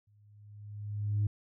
sine tone with exponential growth, 103.83 Hz, G#2, in tune, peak -23 dBFS, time 0.07-1.27 s, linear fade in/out 5 ms, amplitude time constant 260 ms, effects tanh soft clip ceiling -23 dBFS

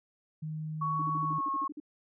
sine tone, 155.56 Hz, D#3, in tune, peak -34 dBFS, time 0.42-1.39 s, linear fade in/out 10 ms
sine tone with pitch glide, 1117 to 1089 Hz, C#6 to C#6, +13 to -31 cents, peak -29 dBFS, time 0.81-1.68 s, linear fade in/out 10 ms, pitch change -44 cents, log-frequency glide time 1.2-1.49 s
sine tone bursts, 298.3 Hz, D4, 27 cents sharp, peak -38 dBFS, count 11, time 0.99-1.801 s, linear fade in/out 5 ms, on 31 ms, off 47 ms
effects none

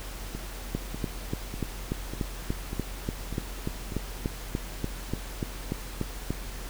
two click trains, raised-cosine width 3 ms, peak -22 / -15 dBFS, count 7 / 20, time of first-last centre 0.35-3.921 / 0.75-6.306 s, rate 1.68 / 3.42 Hz, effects added 44 Hz sine -37 dBFS peak until 6.69 s + pink hiss -42 dBFS RMS until 6.69 s

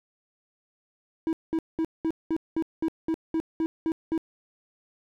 triangle tone bursts, 323.5 Hz, E4, 32 cents flat, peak -21 dBFS, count 12, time 1.27-4.178 s, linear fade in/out 0 ms, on 59 ms, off 200 ms, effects none

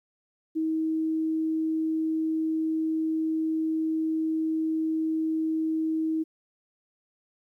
sine tone, 318.3 Hz, D#4, 39 cents sharp, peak -24 dBFS, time 0.55-6.24 s, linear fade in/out 20 ms, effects 11-bit

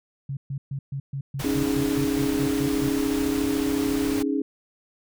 sine tone bursts, 137.7 Hz, C#3, 11 cents flat, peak -27 dBFS, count 13, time 0.29-2.89 s, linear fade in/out 5 ms, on 80 ms, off 130 ms
pink noise, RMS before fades -33 dBFS, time 1.39-4.23 s, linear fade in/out 10 ms
sine chord, C# suspended second, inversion none, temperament equal, 277.2 / 311.1 / 415.3 Hz, C#4 / D#4 / G#4, 0 / 0 / 0 cents, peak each -24 / -27 / -29 dBFS, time 1.44-4.42 s, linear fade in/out 5 ms
effects none

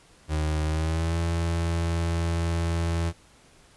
35% pulse tone with pitch glide, 77.3 to 83.81 Hz, D#2 to E2, -11 to +29 cents, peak -22 dBFS, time 0.28-3.13 s, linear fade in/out 50 ms, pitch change +140 cents, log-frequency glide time 0.65-1.18 s, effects pink hiss -56 dBFS RMS until 3.76 s + resampled to 24000 Hz

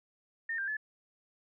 sine tone with pitch steps, 1823 / 1588 / 1724 Hz, A#6 / G6 / A6, -39 / +22 / -36 cents, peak -32 dBFS, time 0.49-0.769 s, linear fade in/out 5 ms, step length 93 ms, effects none

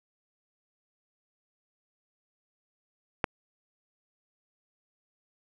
click, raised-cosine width 0.5 ms, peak -9 dBFS, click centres 3.242 s, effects none

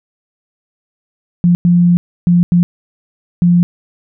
sine tone bursts at uneven times, 174.61 Hz, F3, in tune, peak -6 dBFS, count 5, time 1.44-1.55 / 1.65-1.97 / 2.27-2.43 / 2.52-2.63 / 3.42-3.63 s, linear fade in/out 0 ms, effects none

